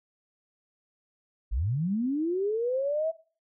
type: linear sweep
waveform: sine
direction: up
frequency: 42.66 to 659.3 Hz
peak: -25 dBFS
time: 1.51-3.12 s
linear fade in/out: 20 ms
effects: noise-tail reverb RT60 0.4 s tail -20 dB re dry